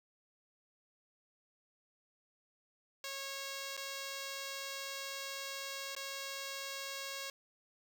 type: tone with dropouts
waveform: 5% pulse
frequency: 548 Hz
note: C#5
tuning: 20 cents flat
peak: -29 dBFS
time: 3.04-7.3 s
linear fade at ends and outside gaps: 2 ms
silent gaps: 3.768-3.775 / 5.951-5.964 s
effects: none